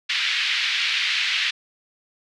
pink band-pass noise, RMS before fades -23 dBFS, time 0.09-1.51 s, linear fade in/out 10 ms, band 2000 to 4000 Hz, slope 24 dB/octave, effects none

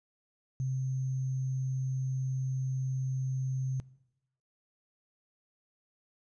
sine tone with sample-and-hold, 130.81 Hz, C3, in tune, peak -29 dBFS, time 0.6-3.8 s, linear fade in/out 0 ms, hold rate 6300 Hz, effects noise-tail reverb RT60 0.9 s tail -21 dB re dry + resampled to 22050 Hz

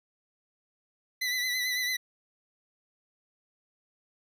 25% pulse tone with vibrato, 1996 Hz, B6, 18 cents sharp, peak -24 dBFS, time 1.21-1.97 s, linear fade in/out 10 ms, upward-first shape sine, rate 9 Hz, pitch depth 39 cents each way, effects none

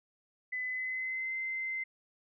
sine tone with pitch glide, 2010 to 2072 Hz, B6 to C7, +30 to -17 cents, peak -33 dBFS, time 0.52-1.84 s, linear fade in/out 10 ms, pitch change +53 cents, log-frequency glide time 0.64-1.36 s, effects none

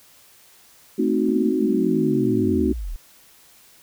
sine chord, A diminished seventh, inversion none, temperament equal, 220 / 261.6 / 311.1 / 370 Hz, A3 / C4 / Eb4 / Gb4, 0 / 0 / 0 / 0 cents, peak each -23 dBFS, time 0.98-2.73 s, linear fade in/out 10 ms
sine linear sweep, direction down, 255.5 to 32.49 Hz, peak -26 dBFS, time 1.29-2.96 s, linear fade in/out 0 ms
effects white hiss -52 dBFS RMS until 3.82 s

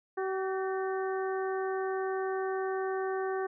harmonic tone with a mistuned harmonic, 381.3 Hz, G4, 48 cents flat, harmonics 1 / 2 / 3 / 4 / 5, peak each -31 / -37 / -41 / -43 / -45 dBFS, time 0.17-3.47 s, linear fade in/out 10 ms, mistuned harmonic 5, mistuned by -81 cents, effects none

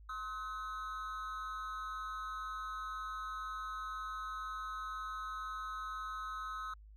triangle tone with amplitude modulation, 1279 Hz, D#6, 47 cents sharp, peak -34 dBFS, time 0.09-6.74 s, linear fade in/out 5 ms, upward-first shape sine, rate 222 Hz, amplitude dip 85%, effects added 52 Hz sine -53 dBFS peak until 6.96 s

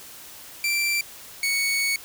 sawtooth tone pair in turn, 2349 / 2222 Hz, D7 / C#7, 0 / +4 cents, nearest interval minor second, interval 96 cents, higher first, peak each -18 dBFS, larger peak neither, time 0.64-1.01 / 1.43-1.96 s, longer second, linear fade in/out 2 ms, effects white hiss -43 dBFS RMS until 2.04 s

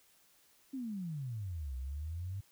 sine exponential two-way sweep, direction down then up, 277.2 to 62.6 to 101 Hz, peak -37 dBFS, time 0.73-2.41 s, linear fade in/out 10 ms, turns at 1.76 s, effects white hiss -67 dBFS RMS until 2.51 s

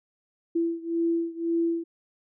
sine beating tone pair, 334 / 335.9 Hz, E4 / E4, +23 / +33 cents, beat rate 1.9 Hz, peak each -26 / -28 dBFS, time 0.55-1.84 s, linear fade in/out 10 ms, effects none

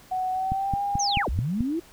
sine tone with pitch glide, 744 to 806.7 Hz, F#5 to G5, +9 to +49 cents, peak -24 dBFS, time 0.11-1.23 s, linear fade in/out 10 ms, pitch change +140 cents, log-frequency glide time 0.32-0.82 s
click train, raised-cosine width 5 ms, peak -15 dBFS, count 6, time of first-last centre 0.52-1.607 s, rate 4.6 Hz
sine linear two-way sweep, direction down then up, 6580 to 45.88 to 349.3 Hz, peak -24 dBFS, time 0.99-1.8 s, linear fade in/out 10 ms, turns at 1.29 s
effects pink hiss -52 dBFS RMS until 1.92 s

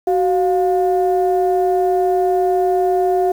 sine tone pair together, 374 / 706 Hz, F#4 / F5, +19 / +19 cents, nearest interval major seventh, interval 1100 cents, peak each -14 / -16 dBFS, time 0.07-3.32 s, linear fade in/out 5 ms, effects tanh soft clip ceiling -7 dBFS + 7-bit

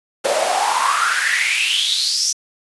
pink noise with high-pass filter sweep, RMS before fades -18 dBFS, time 0.24-2.33 s, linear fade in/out 10 ms, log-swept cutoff 520 to 6000 Hz, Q 7.8, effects resampled to 24000 Hz

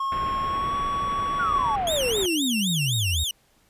triangle tone with pitch glide, 1085 to 1123.3 Hz, C#6 to C#6, -37 to +23 cents, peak -22 dBFS, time 0-1.76 s, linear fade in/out 5 ms, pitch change +60 cents, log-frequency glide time 0.39-0.74 s
pink low-pass noise, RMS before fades -35 dBFS, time 0.12-2.26 s, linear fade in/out 0 ms, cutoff 2700 Hz, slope 24 dB/octave
sine exponential sweep, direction down, 1480 to 73.42 Hz, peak -23 dBFS, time 1.39-3.24 s, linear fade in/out 10 ms
sawtooth tone with vibrato, 3183 Hz, G7, 26 cents sharp, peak -22 dBFS, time 1.87-3.31 s, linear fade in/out 2 ms, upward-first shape sine, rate 3.9 Hz, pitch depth 290 cents each way
effects pink hiss -62 dBFS RMS until 3.69 s + resampled to 32000 Hz

